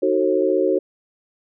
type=chord; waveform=sine; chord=D# diminished seventh; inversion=none; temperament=just; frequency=311.1 / 373.4 / 448 / 537.6 Hz; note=D#4 / F#4 / A4 / C5; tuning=0 / +16 / +31 / +47 cents; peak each=-23 / -19 / -23 / -21 dBFS; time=0.02-0.79 s; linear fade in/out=10 ms; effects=none